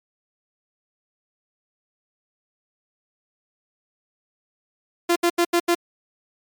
sawtooth tone bursts at uneven times, 344.8 Hz, F4, 22 cents flat, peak -12 dBFS, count 5, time 5.09-5.16 / 5.23-5.3 / 5.38-5.45 / 5.53-5.6 / 5.68-5.75 s, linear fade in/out 10 ms, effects MP3 96 kbps

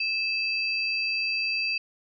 sine tone pair together, 2617 / 4709 Hz, E7 / D8, -13 / +4 cents, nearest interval minor seventh, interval 1017 cents, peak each -26 / -30 dBFS, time 0-1.78 s, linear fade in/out 5 ms, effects none

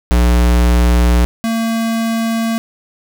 square tone pair in turn, 60 / 227 Hz, B1 / A#3, -49 / -46 cents, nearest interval octave + major seventh, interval 2303 cents, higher second, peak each -9 / -15 dBFS, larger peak first, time 0.11-1.25 / 1.44-2.58 s, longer neither, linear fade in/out 0 ms, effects none

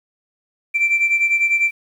sine beating tone pair, 2345 / 2355 Hz, D7 / D7, -3 / +4 cents, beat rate 10 Hz, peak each -14 / -19 dBFS, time 0.74-1.71 s, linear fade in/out 20 ms, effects tanh soft clip ceiling -10 dBFS + 8-bit

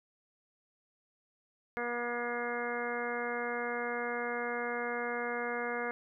harmonic tone with a mistuned harmonic, 240 Hz, B3, 49 cents flat, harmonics 1 / 2 / 3 / 4 / 5 / 6 / 7 / 8 / 9, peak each -43 / -37 / -41 / -45 / -43 / -42 / -41 / -52 / -42 dBFS, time 1.77-5.91 s, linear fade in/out 0 ms, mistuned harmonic 9, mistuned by -34 cents, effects none

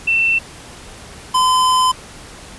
sine / square tone pair in turn, 2686 / 1021.3 Hz, E7 / C6, +32 / -42 cents, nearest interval octave + perfect fourth, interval 1674 cents, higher first, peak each -12 dBFS, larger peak neither, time 0.07-0.39 / 1.34-1.92 s, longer second, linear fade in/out 10 ms, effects pink hiss -37 dBFS RMS until 2.58 s + resampled to 24000 Hz

